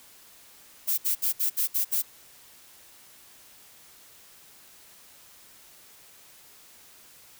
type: noise bursts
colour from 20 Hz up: violet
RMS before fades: -25 dBFS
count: 7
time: 0.87-2.024 s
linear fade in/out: 20 ms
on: 110 ms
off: 64 ms
effects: white hiss -53 dBFS RMS until 7.39 s